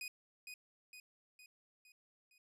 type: tone with echo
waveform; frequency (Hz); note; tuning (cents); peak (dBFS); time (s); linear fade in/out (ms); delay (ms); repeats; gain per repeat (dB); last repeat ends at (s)
sawtooth; 2489; D#7; 0; -39; 0.01-0.08; 2; 460; 5; -5; 2.38
effects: resampled to 32000 Hz